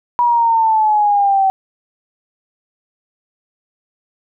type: exponential sweep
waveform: sine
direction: down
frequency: 970 to 765 Hz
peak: -10 dBFS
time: 0.19-1.5 s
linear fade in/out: 0 ms
effects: none